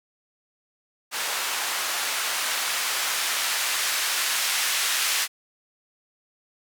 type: noise with band-pass filter sweep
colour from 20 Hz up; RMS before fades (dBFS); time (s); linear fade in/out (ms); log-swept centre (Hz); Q
blue; -26; 1.11-5.28; 50; 950 to 1800; 0.7
effects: none